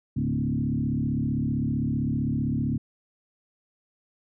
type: tone with frequency modulation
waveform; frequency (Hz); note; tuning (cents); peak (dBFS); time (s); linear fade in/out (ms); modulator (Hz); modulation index
sine; 185; F#3; 0; -23; 0.16-2.78; 10; 35.5; 2.6
effects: none